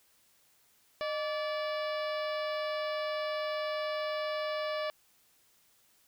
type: harmonic tone with a mistuned harmonic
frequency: 579 Hz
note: D5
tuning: 25 cents flat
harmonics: 1 / 2 / 3 / 4 / 5 / 6 / 7 / 8 / 9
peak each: -33 / -39 / -43 / -45 / -47 / -49 / -50 / -51 / -52 dBFS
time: 1.01-4.9 s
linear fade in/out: 0 ms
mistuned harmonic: 1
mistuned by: +100 cents
effects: white hiss -67 dBFS RMS until 6.07 s